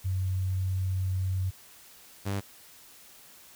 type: tone pair in turn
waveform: sine / sawtooth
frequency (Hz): 93.7 / 99.65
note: F#2 / G2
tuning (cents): +22 / +29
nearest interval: minor second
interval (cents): 107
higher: second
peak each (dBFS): -26 / -25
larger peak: second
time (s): 0.04-1.51 / 2.25-2.41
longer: first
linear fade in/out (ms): 20
effects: white hiss -53 dBFS RMS until 3.55 s